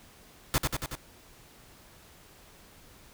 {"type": "noise with echo", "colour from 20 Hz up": "pink", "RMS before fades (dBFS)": -25, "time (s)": [0.54, 0.58], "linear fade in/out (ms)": 0, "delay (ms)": 93, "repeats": 4, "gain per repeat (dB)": -3, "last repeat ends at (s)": 0.952, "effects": ["pink hiss -55 dBFS RMS until 3.13 s"]}